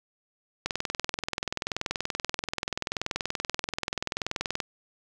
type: click train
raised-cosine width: 0.2 ms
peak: -11 dBFS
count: 83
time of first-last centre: 0.66-4.602 s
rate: 20.8 Hz
effects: none